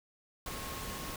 sine tone in noise, 1086 Hz, C#6, 36 cents flat, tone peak -47 dBFS, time 0.46-1.16 s, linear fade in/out 2 ms, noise pink, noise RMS -41 dBFS, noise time 0.46-1.16 s, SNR -9 dB, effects none

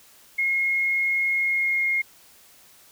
sine tone with pitch glide, 2155 to 2141 Hz, C#7 to C7, -49 to +39 cents, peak -20 dBFS, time 0.38-2.02 s, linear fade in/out 10 ms, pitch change -12 cents, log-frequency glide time 1.31-1.87 s, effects white hiss -53 dBFS RMS until 2.91 s

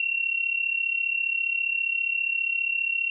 sine tone with amplitude modulation, 2733 Hz, F7, 38 cents flat, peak -20 dBFS, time 0-3.1 s, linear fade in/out 2 ms, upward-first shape sine, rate 34.9 Hz, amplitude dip 75%, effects none

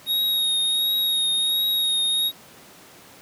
square tone with vibrato, 3752 Hz, A#7, 11 cents sharp, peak -20 dBFS, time 0.06-2.32 s, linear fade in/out 50 ms, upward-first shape triangle, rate 1.4 Hz, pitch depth 26 cents each way, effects pink hiss -47 dBFS RMS until 3.21 s + high-pass 150 Hz 12 dB/octave

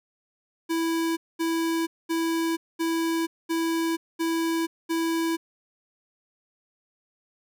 square tone bursts, 329.6 Hz, E4, in tune, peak -24 dBFS, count 7, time 0.69-5.37 s, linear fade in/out 20 ms, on 480 ms, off 220 ms, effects none

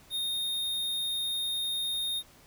square tone, 3689 Hz, A#7, 19 cents flat, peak -30 dBFS, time 0.1-2.23 s, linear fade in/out 50 ms, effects pink hiss -57 dBFS RMS until 2.46 s

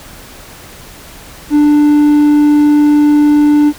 triangle tone, 295.5 Hz, D4, 11 cents sharp, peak -3 dBFS, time 1.5-3.73 s, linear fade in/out 50 ms, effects pink hiss -34 dBFS RMS until 3.78 s

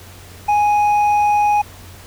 sine tone with hard clipping, 830.6 Hz, G#5, in tune, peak -13 dBFS, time 0.48-1.62 s, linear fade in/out 10 ms, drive 4 dB, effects added 91 Hz sine -40 dBFS peak until 2.06 s + pink hiss -41 dBFS RMS until 2.06 s

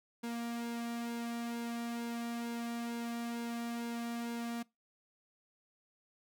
sawtooth tone with flanger, 234.7 Hz, A#3, 12 cents sharp, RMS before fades -39 dBFS, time 0.23-4.63 s, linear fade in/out 10 ms, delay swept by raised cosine 1.6 to 2.36 ms, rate 2.2 Hz, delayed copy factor -0.6, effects noise-tail reverb RT60 0.2 s tail -22 dB re dry

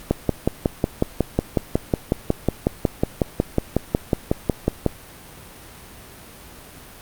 click train, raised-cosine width 2 ms, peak -3 dBFS, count 27, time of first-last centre 0.11-4.863 s, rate 5.47 Hz, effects pink hiss -42 dBFS RMS until 7.01 s + Opus 48 kbps

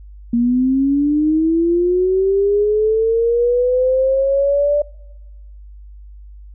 sine linear sweep, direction up, 233.1 to 589 Hz, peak -12 dBFS, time 0.33-4.82 s, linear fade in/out 5 ms, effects noise-tail reverb RT60 1.0 s tail -24 dB re dry + added 50 Hz sine -35 dBFS peak until 6.54 s

